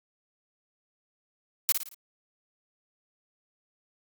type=noise with echo; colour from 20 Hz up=blue; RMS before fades=-21 dBFS; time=1.69-1.72 s; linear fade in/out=0 ms; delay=56 ms; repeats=4; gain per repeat=-7 dB; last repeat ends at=1.944 s; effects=Opus 48 kbps